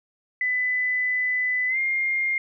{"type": "tone with pitch glide", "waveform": "sine", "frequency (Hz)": [2001, 2120], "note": ["B6", "C7"], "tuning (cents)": [22, 22], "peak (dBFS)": -21, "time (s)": [0.41, 2.38], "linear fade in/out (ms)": 2, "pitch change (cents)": 100, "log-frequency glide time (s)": [1.68, 1.78], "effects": []}